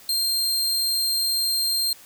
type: tone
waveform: sawtooth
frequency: 4186 Hz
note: C8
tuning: in tune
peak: -18 dBFS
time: 0.09-1.93 s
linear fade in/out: 2 ms
effects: white hiss -48 dBFS RMS until 2.05 s